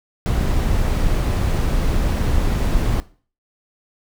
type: noise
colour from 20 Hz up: brown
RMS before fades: -18 dBFS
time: 0.26-3 s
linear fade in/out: 0 ms
effects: noise-tail reverb RT60 0.4 s tail -18 dB re dry